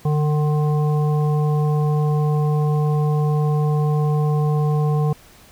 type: harmonic tone with a mistuned harmonic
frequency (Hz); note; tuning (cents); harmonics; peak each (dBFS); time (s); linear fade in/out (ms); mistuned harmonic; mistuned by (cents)
150.9; D3; +47; 1 / 3 / 5 / 7; -16 / -26 / -30 / -33; 0.05-5.13; 5; 1; -21
effects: pink hiss -48 dBFS RMS until 5.51 s